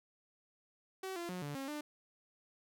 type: tone with pitch steps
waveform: sawtooth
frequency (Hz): 379.7 / 343.5 / 181.3 / 145 / 270.9 / 298.2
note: F#4 / F4 / F#3 / D3 / C#4 / D4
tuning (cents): +45 / -29 / -35 / -22 / -40 / +27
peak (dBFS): -36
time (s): 1.03-1.81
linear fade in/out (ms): 5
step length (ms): 130
effects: none